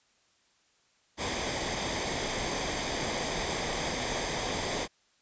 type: noise with comb filter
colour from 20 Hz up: pink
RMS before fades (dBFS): -32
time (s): 1.17-4.88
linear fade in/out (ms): 50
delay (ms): 0.72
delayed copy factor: -0.55
effects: white hiss -68 dBFS RMS until 5.21 s + resampled to 16000 Hz